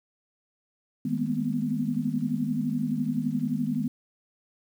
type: tone cluster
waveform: sine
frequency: 157 / 205.7 / 216.5 / 240.4 / 252.1 Hz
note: D#3 / G#3 / A3 / B3 / B3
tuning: +16 / -16 / -28 / -46 / +36 cents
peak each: -32 / -32 / -36 / -29 / -31 dBFS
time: 1.05-3.88 s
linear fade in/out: 5 ms
effects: 9-bit